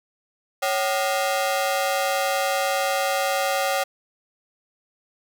sawtooth ring-modulated tone, 659.3 Hz, E5, in tune, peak -14 dBFS, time 0.62-3.84 s, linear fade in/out 10 ms, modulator 105 Hz, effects none

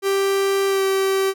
45% pulse tone with pitch glide, 392 to 386.6 Hz, G4 to G4, 0 to -24 cents, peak -17 dBFS, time 0.02-1.34 s, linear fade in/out 50 ms, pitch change -24 cents, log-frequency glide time 0.67-0.83 s, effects none

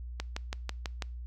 click train, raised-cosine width 0.2 ms, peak -17 dBFS, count 6, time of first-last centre 0.2-1.022 s, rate 6.08 Hz, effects noise-tail reverb RT60 0.4 s tail -25 dB re dry + added 60 Hz sine -38 dBFS peak until 1.26 s

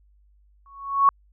sine tone with exponential growth, 1108.7 Hz, C#6, in tune, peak -10 dBFS, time 0.66-1.09 s, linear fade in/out 1 ms, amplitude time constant 93 ms, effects added 50 Hz sine -55 dBFS peak until 1.32 s

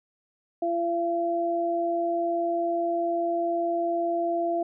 sine tone pair together, 340.3 / 680.6 Hz, F4 / F5, -45 / -45 cents, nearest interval octave, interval 1200 cents, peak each -28 / -25 dBFS, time 0.62-4.63 s, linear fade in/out 5 ms, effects none

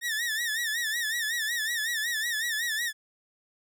sawtooth tone with vibrato, 1818 Hz, A#6, 44 cents flat, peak -24 dBFS, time 0.01-2.93 s, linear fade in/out 50 ms, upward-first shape sine, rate 5.4 Hz, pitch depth 110 cents each way, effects none

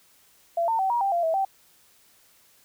sine tone with pitch steps, 679 / 903 / 767 / 952 / 787 / 689 / 649 / 776 Hz, F5 / A5 / G5 / A#5 / G5 / F5 / E5 / G5, -49 / +45 / -38 / +36 / +7 / -24 / -27 / -18 cents, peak -21 dBFS, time 0.57-1.45 s, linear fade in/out 5 ms, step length 110 ms, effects white hiss -59 dBFS RMS until 2.64 s

